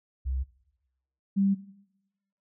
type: tone pair in turn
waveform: sine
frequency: 65.41 / 196.63 Hz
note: C2 / G3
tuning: 0 / +6 cents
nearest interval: octave + perfect fifth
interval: 1906 cents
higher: second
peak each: -27 / -21 dBFS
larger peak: second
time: 0.25-0.44 / 1.36-1.55 s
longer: neither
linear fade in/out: 20 ms
effects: noise-tail reverb RT60 0.9 s tail -18 dB re dry